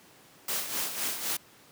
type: noise with tremolo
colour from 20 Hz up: white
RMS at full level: -30 dBFS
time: 0.48-1.37 s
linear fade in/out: 5 ms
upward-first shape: sine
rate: 3.9 Hz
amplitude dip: 60%
effects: pink hiss -56 dBFS RMS until 1.71 s + high-pass 150 Hz 12 dB/octave